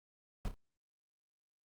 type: noise with echo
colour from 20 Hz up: brown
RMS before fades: -35 dBFS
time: 0.45-0.48 s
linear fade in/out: 0 ms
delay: 30 ms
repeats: 2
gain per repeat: -8 dB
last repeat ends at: 0.54 s
effects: Opus 48 kbps